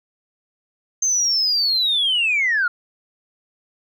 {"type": "linear sweep", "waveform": "sine", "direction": "down", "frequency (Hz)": [6350, 1376], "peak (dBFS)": -15, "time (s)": [1.02, 2.68], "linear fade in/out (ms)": 5, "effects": ["tanh soft clip ceiling -12 dBFS"]}